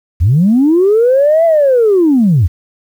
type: linear two-way sweep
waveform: sine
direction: up then down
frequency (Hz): 72.2 to 676 to 72.2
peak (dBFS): -5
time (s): 0.2-2.48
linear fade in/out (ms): 20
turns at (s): 1.45
effects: tanh soft clip ceiling -2 dBFS + 7-bit

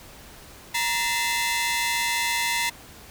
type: tone cluster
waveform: sawtooth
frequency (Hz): 941 / 1776 / 2059 / 2625 / 3458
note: A#5 / A6 / C7 / E7 / A7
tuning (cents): +16 / +16 / -28 / -8 / -31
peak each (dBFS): -24 / -31 / -23 / -29 / -29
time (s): 0.74-2.7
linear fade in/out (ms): 10
effects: pink hiss -46 dBFS RMS until 3.1 s

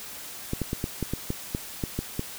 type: clicks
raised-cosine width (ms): 3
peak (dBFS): -14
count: 11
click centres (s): 0.534 / 0.617 / 0.731 / 0.841 / 1.027 / 1.136 / 1.304 / 1.549 / 1.838 / 1.99 / 2.194
effects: white hiss -40 dBFS RMS until 2.38 s

